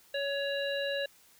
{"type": "harmonic tone", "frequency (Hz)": 560, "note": "C#5", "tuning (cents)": 18, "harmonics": [1, 3, 5, 7], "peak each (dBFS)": [-32, -37, -39, -40], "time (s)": [0.14, 1.06], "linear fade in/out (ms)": 5, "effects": ["white hiss -61 dBFS RMS until 1.39 s"]}